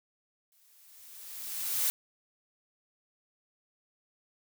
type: noise with exponential growth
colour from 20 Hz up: blue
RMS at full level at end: -27 dBFS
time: 0.52-1.9 s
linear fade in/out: 0 ms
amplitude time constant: 300 ms
effects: none